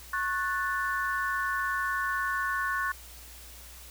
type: chord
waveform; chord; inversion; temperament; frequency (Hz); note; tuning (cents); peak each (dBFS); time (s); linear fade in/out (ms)
sine; F# minor; second; equal with one note detuned; 1096 / 1480 / 1760; C#6 / F#6 / A6; -20 / 0 / 0; -31 / -31 / -33; 0.13-2.92; 5
effects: added 60 Hz sine -49 dBFS peak until 3.9 s + white hiss -49 dBFS RMS until 3.9 s